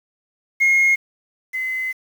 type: tone pair in turn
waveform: sine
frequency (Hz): 2150 / 2043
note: C7 / C7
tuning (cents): +47 / -42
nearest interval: minor second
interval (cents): 89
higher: first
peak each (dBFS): -10 / -21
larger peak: first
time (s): 0.6-0.96 / 1.53-1.93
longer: second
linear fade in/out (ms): 20
effects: tanh soft clip ceiling -11 dBFS + 7-bit